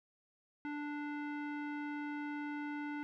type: tone with low-pass filter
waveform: square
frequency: 293.7 Hz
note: D4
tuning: in tune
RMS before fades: -41 dBFS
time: 0.65-3.03 s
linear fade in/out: 0 ms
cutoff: 1900 Hz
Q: 2.1
effects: none